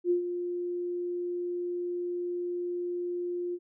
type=tone with ADSR envelope; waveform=sine; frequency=352.5 Hz; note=F4; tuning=16 cents sharp; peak=-21 dBFS; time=0.04-3.59 s; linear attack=65 ms; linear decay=110 ms; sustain=-9 dB; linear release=51 ms; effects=none